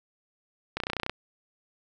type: clicks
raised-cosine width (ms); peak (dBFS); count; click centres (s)
0.3; -13; 11; 0.77 / 0.802 / 0.836 / 0.869 / 0.9 / 0.933 / 0.967 / 0.999 / 1.033 / 1.064 / 1.096
effects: none